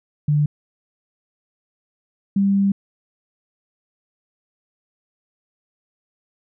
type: tone pair in turn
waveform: sine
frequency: 148.1 / 197.69 Hz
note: D3 / G3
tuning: +15 / +15 cents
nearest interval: perfect fourth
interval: 500 cents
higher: second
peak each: -14 dBFS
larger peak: neither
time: 0.28-0.46 / 2.36-2.72 s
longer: second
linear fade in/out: 5 ms
effects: none